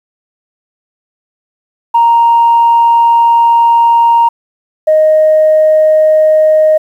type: tone pair in turn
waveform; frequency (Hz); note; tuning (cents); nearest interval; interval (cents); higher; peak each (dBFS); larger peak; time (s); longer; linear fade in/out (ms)
sine; 932.3 / 622.2; A#5 / D#5; 0 / 0; perfect fifth; 700; first; -3; neither; 1.94-4.29 / 4.87-6.78; first; 10
effects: tanh soft clip ceiling 0 dBFS + 7-bit